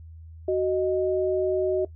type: tone pair together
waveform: sine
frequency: 373.5 / 622.3 Hz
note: F#4 / D#5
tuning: +16 / 0 cents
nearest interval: major sixth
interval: 884 cents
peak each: -22 / -26 dBFS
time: 0.48-1.85 s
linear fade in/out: 5 ms
effects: noise-tail reverb RT60 0.1 s tail -18 dB re dry + added 81 Hz sine -41 dBFS peak until 1.95 s